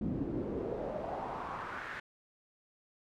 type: noise with band-pass filter sweep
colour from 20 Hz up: brown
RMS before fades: -38 dBFS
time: 0.01-2 s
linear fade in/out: 5 ms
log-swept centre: 220 to 1800 Hz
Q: 2.8
effects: none